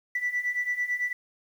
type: beating tone pair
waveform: sine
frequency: 1964 / 1973 Hz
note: B6 / B6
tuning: -10 / -2 cents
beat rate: 9 Hz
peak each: -30 / -27 dBFS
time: 0.15-1.13 s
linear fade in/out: 5 ms
effects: tanh soft clip ceiling -20 dBFS + 9-bit